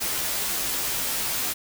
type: noise with comb filter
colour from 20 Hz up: white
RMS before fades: -27 dBFS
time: 0-1.54 s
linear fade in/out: 20 ms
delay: 13 ms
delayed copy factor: -0.8
effects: none